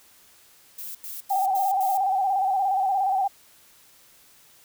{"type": "noise bursts", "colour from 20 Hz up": "violet", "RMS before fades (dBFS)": -36, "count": 5, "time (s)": [0.78, 1.974], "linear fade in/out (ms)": 5, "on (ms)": 170, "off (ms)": 86}
{"type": "tone with vibrato", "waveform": "sine", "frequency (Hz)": 774, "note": "G5", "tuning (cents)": -22, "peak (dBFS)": -20, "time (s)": [1.3, 3.28], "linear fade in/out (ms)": 10, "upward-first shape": "square", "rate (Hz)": 17, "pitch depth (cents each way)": 54}
{"effects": ["white hiss -55 dBFS RMS until 4.64 s"]}